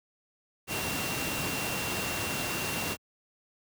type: tone in noise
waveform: sine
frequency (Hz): 2746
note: F7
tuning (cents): -30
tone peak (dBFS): -37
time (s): 0.67-2.97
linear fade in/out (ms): 50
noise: pink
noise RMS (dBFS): -32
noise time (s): 0.67-2.97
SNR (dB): -8
effects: high-pass 100 Hz 12 dB/octave